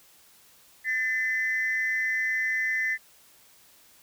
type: tone pair together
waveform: sine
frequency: 1778.7 / 2031 Hz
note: A6 / B6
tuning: +18 / +48 cents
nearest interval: major second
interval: 230 cents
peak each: -26 dBFS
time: 0.84-2.98 s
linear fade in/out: 50 ms
effects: tanh soft clip ceiling -19 dBFS + white hiss -57 dBFS RMS until 4.02 s